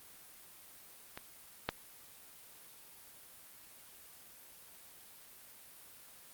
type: clicks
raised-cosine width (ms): 0.3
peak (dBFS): -26 / -15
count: 2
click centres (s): 1.175 / 1.69
effects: white hiss -56 dBFS RMS until 6.33 s + Opus 32 kbps